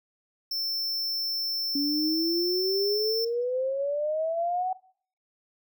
square tone, 5350 Hz, E8, 25 cents sharp, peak -28 dBFS, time 0.51-3.25 s, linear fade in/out 5 ms
sine exponential sweep, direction up, 279.5 to 755 Hz, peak -25 dBFS, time 1.75-4.73 s, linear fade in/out 5 ms
effects noise-tail reverb RT60 0.5 s tail -18 dB re dry

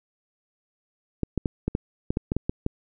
clicks, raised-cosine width 3 ms, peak -11 dBFS, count 11, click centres 1.233 / 1.377 / 1.458 / 1.68 / 1.751 / 2.105 / 2.171 / 2.319 / 2.366 / 2.495 / 2.664 s, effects none

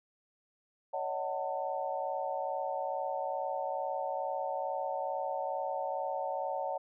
sine chord, D# half-diminished seventh, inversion third, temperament just, 560 / 622.3 / 746.7 / 896 Hz, C#5 / D#5 / F#5 / A5, +18 / 0 / +16 / +31 cents, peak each -37 / -40 / -37 / -38 dBFS, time 0.93-6.78 s, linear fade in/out 10 ms, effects none

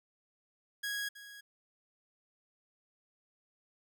sawtooth tone with echo, 1654 Hz, G#6, 8 cents flat, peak -31 dBFS, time 0.83-1.09 s, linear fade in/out 10 ms, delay 320 ms, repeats 1, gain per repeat -14 dB, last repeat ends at 1.41 s, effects none

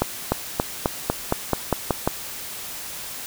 accelerating click train, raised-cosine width 1 ms, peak -4 dBFS, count 10, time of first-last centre 0.02-2.075 s, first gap 300 ms, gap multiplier 0.93, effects white hiss -34 dBFS RMS until 3.26 s

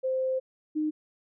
sine tone pair in turn, 521 / 306.8 Hz, C5 / D#4, -7 / -24 cents, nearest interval major sixth, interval 917 cents, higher first, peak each -25 dBFS, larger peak neither, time 0.03-0.4 / 0.75-0.91 s, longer first, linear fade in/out 20 ms, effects none

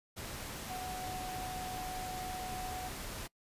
sine tone in noise, 740 Hz, F#5, in tune, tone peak -40 dBFS, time 0.69-2.9 s, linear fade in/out 20 ms, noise pink, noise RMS -43 dBFS, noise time 0.16-3.28 s, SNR 0 dB, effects noise-tail reverb RT60 0.1 s tail -24 dB re dry + resampled to 32000 Hz

